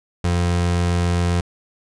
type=tone; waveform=30% pulse; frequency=87.31 Hz; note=F2; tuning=in tune; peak=-14 dBFS; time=0.24-1.41 s; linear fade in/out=5 ms; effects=resampled to 22050 Hz